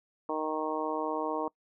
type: harmonic tone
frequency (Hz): 155.56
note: D#3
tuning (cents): 0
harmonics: 2 / 3 / 4 / 5 / 6 / 7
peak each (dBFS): -36 / -35 / -37 / -39 / -36 / -38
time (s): 0.29-1.48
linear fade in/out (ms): 2
effects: noise-tail reverb RT60 0.1 s tail -24 dB re dry